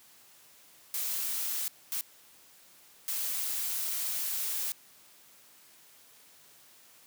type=noise bursts at uneven times; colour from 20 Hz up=blue; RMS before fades=-33 dBFS; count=3; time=0.94-1.68 / 1.92-2.01 / 3.08-4.72 s; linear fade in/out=0 ms; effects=white hiss -58 dBFS RMS until 7.06 s + high-pass 100 Hz 12 dB/octave